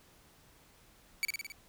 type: tone with echo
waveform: sawtooth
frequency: 2284 Hz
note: D7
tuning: 49 cents flat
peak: -25 dBFS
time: 1.23-1.25 s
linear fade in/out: 0 ms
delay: 54 ms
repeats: 5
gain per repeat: -3 dB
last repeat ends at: 1.52 s
effects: pink hiss -62 dBFS RMS until 1.68 s